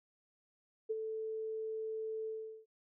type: tone with ADSR envelope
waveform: sine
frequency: 440 Hz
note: A4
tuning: in tune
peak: -31 dBFS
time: 0.89-2.66 s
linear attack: 18 ms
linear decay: 29 ms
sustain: -6 dB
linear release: 390 ms
effects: none